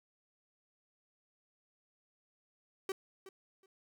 45% pulse tone with echo, 384.1 Hz, G4, 35 cents flat, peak -34 dBFS, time 2.89-2.92 s, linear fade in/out 2 ms, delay 370 ms, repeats 2, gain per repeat -15 dB, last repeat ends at 3.66 s, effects none

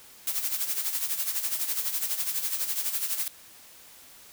blue noise with tremolo, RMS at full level -27 dBFS, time 0.27-3.28 s, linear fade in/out 2 ms, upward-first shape sine, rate 12 Hz, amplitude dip 65%, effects white hiss -51 dBFS RMS until 4.32 s

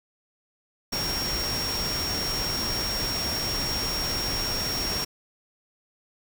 sine tone in noise, 5560 Hz, F8, 9 cents flat, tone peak -28 dBFS, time 0.92-5.05 s, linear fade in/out 10 ms, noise pink, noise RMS -31 dBFS, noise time 0.92-5.05 s, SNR 0 dB, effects none

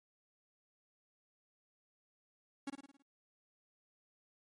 45% pulse tone with echo, 277.2 Hz, C#4, in tune, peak -38 dBFS, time 2.67-2.7 s, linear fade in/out 5 ms, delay 54 ms, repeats 6, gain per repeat -5 dB, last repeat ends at 3.024 s, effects MP3 48 kbps

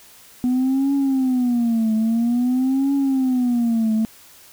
sine tone with vibrato, 246.9 Hz, B3, in tune, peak -14 dBFS, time 0.44-4.05 s, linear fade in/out 0 ms, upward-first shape triangle, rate 0.5 Hz, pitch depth 220 cents each way, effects tanh soft clip ceiling -14 dBFS + white hiss -47 dBFS RMS until 4.52 s

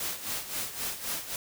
white noise with tremolo, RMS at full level -32 dBFS, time 0-1.36 s, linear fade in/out 2 ms, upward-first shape sine, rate 3.8 Hz, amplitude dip 70%, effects none

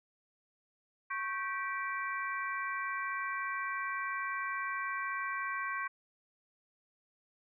harmonic tone with a mistuned harmonic, 389 Hz, G4, 13 cents flat, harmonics 3 / 4 / 5 / 6, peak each -37 / -39 / -41 / -43 dBFS, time 1.1-5.88 s, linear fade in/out 10 ms, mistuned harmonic 3, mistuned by -100 cents, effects none

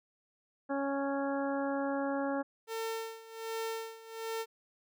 harmonic tone, 277.2 Hz, C#4, in tune, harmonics 1 / 2 / 3 / 4 / 5 / 6, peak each -34 / -35 / -39 / -44 / -44 / -45 dBFS, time 0.69-2.43 s, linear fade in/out 20 ms
sawtooth tone with tremolo, 450 Hz, A4, 39 cents sharp, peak -30 dBFS, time 2.67-4.46 s, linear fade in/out 50 ms, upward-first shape sine, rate 1.3 Hz, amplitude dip 85%
effects none

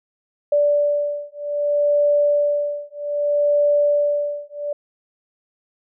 sine beating tone pair, 583 / 583.63 Hz, D5 / D5, -13 / -11 cents, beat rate 0.63 Hz, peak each -19 dBFS, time 0.52-4.73 s, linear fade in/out 5 ms, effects none

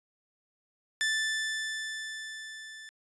sawtooth tone with level ramp, 1760 Hz, A6, in tune, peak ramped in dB -22 to -41 dBFS, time 1.01-2.89 s, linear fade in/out 0 ms, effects resampled to 22050 Hz

